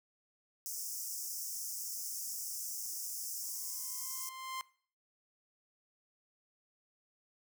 pink high-pass noise, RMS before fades -41 dBFS, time 0.66-4.29 s, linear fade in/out 0 ms, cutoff 5200 Hz, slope 96 dB/octave
sawtooth tone with exponential growth, 1046.5 Hz, C6, in tune, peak -33 dBFS, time 3.41-4.61 s, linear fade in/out 0 ms, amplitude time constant 260 ms
effects noise-tail reverb RT60 0.5 s tail -21 dB re dry

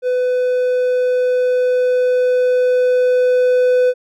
triangle tone with level ramp, 501 Hz, B4, 25 cents sharp, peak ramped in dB -12 to -8 dBFS, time 0.02-3.94 s, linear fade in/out 50 ms, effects none

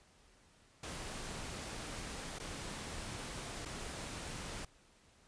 pink noise with dropouts, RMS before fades -44 dBFS, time 0.83-4.65 s, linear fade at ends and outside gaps 5 ms, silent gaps 2.387-2.398 / 3.652-3.656 s, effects pink hiss -66 dBFS RMS until 5.27 s + resampled to 22050 Hz

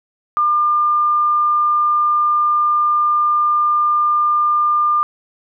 sine tone, 1200 Hz, D6, 37 cents sharp, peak -12 dBFS, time 0.37-5.03 s, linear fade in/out 0 ms, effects none

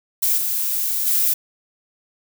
violet noise with level steps, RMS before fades -18 / -22 / -18 dBFS, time 0.22-1.34 s, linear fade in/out 10 ms, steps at 0.37 / 1.06 s, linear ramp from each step 10 ms, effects none

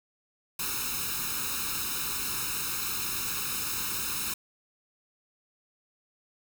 white noise with comb filter, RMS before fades -32 dBFS, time 0.59-4.34 s, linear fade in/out 5 ms, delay 0.76 ms, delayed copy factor +0.9, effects none

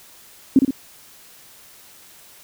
sine tone with echo, 268 Hz, C4, 42 cents sharp, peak -7 dBFS, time 0.56-0.59 s, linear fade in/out 2 ms, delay 59 ms, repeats 2, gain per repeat -5 dB, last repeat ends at 0.708 s, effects white hiss -47 dBFS RMS until 2.43 s

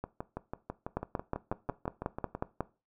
two click trains, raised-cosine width 1 ms, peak -17 / -22 dBFS, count 10 / 15, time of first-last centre 0.97-2.606 / 0.04-2.35 s, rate 5.5 / 6.06 Hz, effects noise-tail reverb RT60 0.3 s tail -18 dB re dry

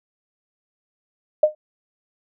sine tone with exponential decay, 611 Hz, D#5, 32 cents flat, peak -7 dBFS, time 1.43-1.55 s, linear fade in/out 5 ms, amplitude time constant 24 ms, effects none

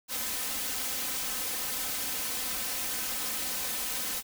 white noise with comb filter, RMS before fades -33 dBFS, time 0.08-4.23 s, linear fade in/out 50 ms, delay 3.9 ms, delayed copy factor +0.8, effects none

